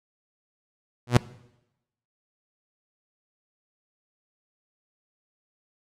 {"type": "tone with exponential growth", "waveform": "sawtooth", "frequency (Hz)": 121.5, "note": "B2", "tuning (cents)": -28, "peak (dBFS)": -7, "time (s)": [1.07, 1.17], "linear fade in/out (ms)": 0, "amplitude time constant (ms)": 21, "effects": ["noise-tail reverb RT60 0.9 s tail -20 dB re dry", "low-pass 9000 Hz 12 dB/octave"]}